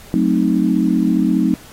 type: chord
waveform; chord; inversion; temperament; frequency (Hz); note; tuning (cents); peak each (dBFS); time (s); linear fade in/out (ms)
sine; F# diminished seventh; none; equal; 185 / 220 / 261.6 / 311.1; F#3 / A3 / C4 / Eb4; 0 / 0 / 0 / 0; -18; 0.14-1.54; 0
effects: pink hiss -42 dBFS RMS until 1.72 s + AAC 48 kbps